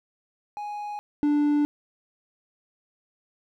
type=tone pair in turn; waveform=triangle; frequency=830.6 / 293.7 Hz; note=G#5 / D4; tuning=0 / 0 cents; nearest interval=octave + tritone; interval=1800 cents; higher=first; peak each=-29 / -17 dBFS; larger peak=second; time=0.57-0.99 / 1.23-1.65 s; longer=neither; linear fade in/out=0 ms; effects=none